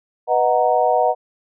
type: chord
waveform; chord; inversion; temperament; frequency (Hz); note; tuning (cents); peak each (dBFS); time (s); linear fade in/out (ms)
sine; B major seventh; none; equal; 493.9 / 622.3 / 740 / 932.3; B4 / D#5 / F#5 / A#5; 0 / 0 / 0 / 0; -20 / -19 / -17 / -22; 0.27-1.15; 50
effects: none